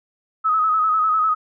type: tone with vibrato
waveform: sine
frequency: 1275 Hz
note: D#6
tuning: 42 cents sharp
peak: -15 dBFS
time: 0.44-1.35 s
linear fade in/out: 20 ms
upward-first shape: square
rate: 10 Hz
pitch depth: 36 cents each way
effects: none